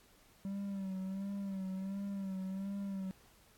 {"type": "tone with vibrato", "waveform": "triangle", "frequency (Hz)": 193.9, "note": "G3", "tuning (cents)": -19, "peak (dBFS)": -35, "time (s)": [0.45, 3.11], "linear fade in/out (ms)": 0, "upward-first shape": "sine", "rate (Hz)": 1.4, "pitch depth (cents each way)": 51, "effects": ["pink hiss -65 dBFS RMS until 3.57 s", "AAC 64 kbps"]}